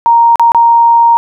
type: tone with dropouts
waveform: sine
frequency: 932.3 Hz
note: A#5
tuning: in tune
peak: -3 dBFS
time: 0.06-1.17 s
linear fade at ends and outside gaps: 0 ms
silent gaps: 0.357-0.396 / 0.519-0.547 s
effects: none